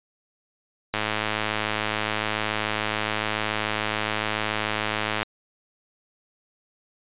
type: click train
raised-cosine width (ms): 0.3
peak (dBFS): -8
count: 460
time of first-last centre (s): 0.94-5.23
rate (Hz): 107
effects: resampled to 8000 Hz